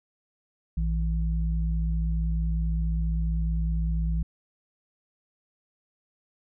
sine tone pair together, 57.7 / 163.2 Hz, A#1 / E3, -17 / -17 cents, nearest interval octave + tritone, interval 1800 cents, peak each -24 / -30 dBFS, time 0.77-4.23 s, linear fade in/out 5 ms, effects none

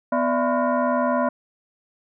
sine tone with frequency modulation, 168.8 Hz, E3, 41 cents sharp, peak -18 dBFS, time 0.12-1.29 s, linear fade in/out 5 ms, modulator 418 Hz, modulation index 2.4, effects none

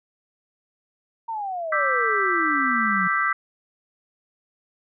sine exponential sweep, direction down, 932.3 to 177.4 Hz, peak -26 dBFS, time 1.28-3.08 s, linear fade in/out 10 ms
sine chord, E minor seventh, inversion third, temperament equal, 1174.7 / 1318.5 / 1568 / 1975.5 Hz, D6 / E6 / G6 / B6, 0 / 0 / 0 / 0 cents, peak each -25 dBFS, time 1.72-3.33 s, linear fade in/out 5 ms
effects none

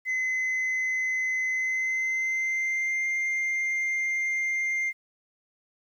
sine tone with pitch glide, 2040 to 2103 Hz, C7 to C7, -44 to +8 cents, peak -22 dBFS, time 0.05-4.93 s, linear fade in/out 50 ms, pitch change +52 cents, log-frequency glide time 1.51-3.05 s, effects tanh soft clip ceiling -24 dBFS + 10-bit

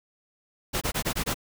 pink noise bursts, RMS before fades -27 dBFS, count 6, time 0.73-1.344 s, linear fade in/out 20 ms, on 84 ms, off 22 ms, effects none

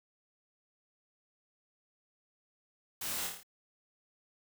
white noise with echo, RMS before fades -39 dBFS, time 3.01-3.27 s, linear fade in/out 5 ms, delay 27 ms, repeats 6, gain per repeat -3 dB, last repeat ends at 3.432 s, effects none

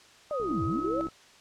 sine tone with pitch glide, 1249 to 1293.8 Hz, D#6 to E6, +6 to -33 cents, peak -33 dBFS, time 0.3-1.1 s, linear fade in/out 50 ms, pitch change +61 cents, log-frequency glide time 0.52-0.96 s
sine linear two-way sweep, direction down then up, 622.3 to 73.6 to 594 Hz, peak -29 dBFS, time 0.31-1.01 s, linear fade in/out 0 ms, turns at 0.64 s
click train, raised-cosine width 2 ms, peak -32 dBFS, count 47, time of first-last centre 0.4-1.086 s, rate 67.1 Hz
sine tone, 327.5 Hz, E4, 11 cents flat, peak -30 dBFS, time 0.51-1.07 s, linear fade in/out 0 ms
effects white hiss -55 dBFS RMS until 1.4 s + low-pass 6000 Hz 12 dB/octave

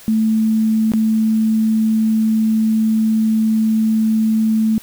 sine tone with dropouts, 220 Hz, A3, in tune, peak -12 dBFS, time 0.08-4.78 s, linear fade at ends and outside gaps 0 ms, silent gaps 0.919-0.936 s, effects white hiss -41 dBFS RMS until 4.82 s

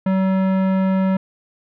sine tone with tanh clipping, 190 Hz, F#3, 46 cents sharp, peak -17 dBFS, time 0.06-1.17 s, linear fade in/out 5 ms, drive 17 dB, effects none

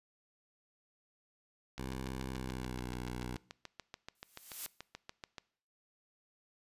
10% pulse tone with pitch glide, 65 to 61.67 Hz, C2 to B1, -11 to -2 cents, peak -31 dBFS, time 1.78-3.37 s, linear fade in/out 5 ms, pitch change -91 cents, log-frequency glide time 2.29-2.89 s
click train, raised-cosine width 0.2 ms, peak -27 dBFS, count 26, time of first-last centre 1.78-5.382 s, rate 6.94 Hz
blue noise with exponential growth, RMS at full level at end -37 dBFS, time 4.15-4.66 s, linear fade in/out 2 ms, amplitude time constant 110 ms
effects noise-tail reverb RT60 0.6 s tail -22 dB re dry + resampled to 32000 Hz

